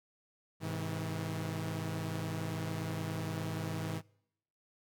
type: chord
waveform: sawtooth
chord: Ab augmented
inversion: none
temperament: equal with one note detuned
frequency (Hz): 103.83 / 130.81 / 161.05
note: Ab2 / C3 / E3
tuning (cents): 0 / 0 / -40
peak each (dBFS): -36 / -40 / -34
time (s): 0.6-4.02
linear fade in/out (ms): 50
effects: noise-tail reverb RT60 0.8 s tail -26 dB re dry